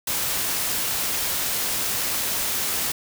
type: noise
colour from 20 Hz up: white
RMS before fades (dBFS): -25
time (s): 0.07-2.92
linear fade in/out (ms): 5
effects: none